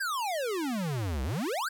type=exponential two-way sweep; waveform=square; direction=down then up; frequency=1661.2 to 61.74 to 1661.2 Hz; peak=-30 dBFS; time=0-1.69 s; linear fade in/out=10 ms; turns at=1.23 s; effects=none